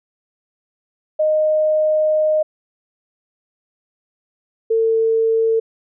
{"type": "tone pair in turn", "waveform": "sine", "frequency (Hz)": [618, 449.5], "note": ["D#5", "A4"], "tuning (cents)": [-12, 37], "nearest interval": "tritone", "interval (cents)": 551, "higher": "first", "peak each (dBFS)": -13, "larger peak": "neither", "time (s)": [[1.19, 2.43], [4.7, 5.6]], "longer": "first", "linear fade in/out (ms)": 10, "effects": []}